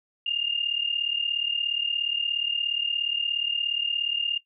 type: tone pair together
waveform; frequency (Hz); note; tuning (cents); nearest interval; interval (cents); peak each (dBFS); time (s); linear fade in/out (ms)
sine; 2794 / 2831; F7 / F7; 0 / +23; unison; 23; -27; 0.26-4.38; 5
effects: noise-tail reverb RT60 0.1 s tail -17 dB re dry